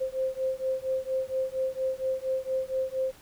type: beating tone pair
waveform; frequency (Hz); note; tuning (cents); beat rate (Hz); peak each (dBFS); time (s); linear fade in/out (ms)
sine; 522 / 526.3; C5 / C5; -4 / +10; 4.3; -30; 0-3.12; 20
effects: pink hiss -54 dBFS RMS until 3.21 s